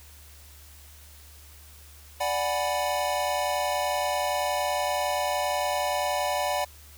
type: chord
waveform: square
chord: G# half-diminished seventh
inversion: second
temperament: equal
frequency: 587.3 / 740 / 830.6 / 987.8 Hz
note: D5 / F#5 / G#5 / B5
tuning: 0 / 0 / 0 / 0 cents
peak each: -30 / -30 / -34 / -33 dBFS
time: 2.2-6.65 s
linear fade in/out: 10 ms
effects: added 73 Hz sine -49 dBFS peak until 6.97 s + white hiss -52 dBFS RMS until 6.97 s